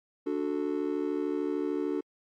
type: chord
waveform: triangle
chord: D major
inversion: none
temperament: just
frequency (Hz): 293.7 / 367.1 / 440.5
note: D4 / F#4 / A4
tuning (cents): 0 / -14 / +2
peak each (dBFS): -29 / -30 / -32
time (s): 0.26-2.01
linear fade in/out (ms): 10
effects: tanh soft clip ceiling -19 dBFS + AAC 64 kbps